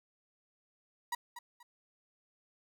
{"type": "tone with echo", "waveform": "35% pulse", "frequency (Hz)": 962, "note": "B5", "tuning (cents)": -46, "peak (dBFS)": -31, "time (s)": [1.12, 1.15], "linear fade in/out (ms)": 5, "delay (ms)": 240, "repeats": 2, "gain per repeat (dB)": -11, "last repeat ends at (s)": 1.63, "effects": []}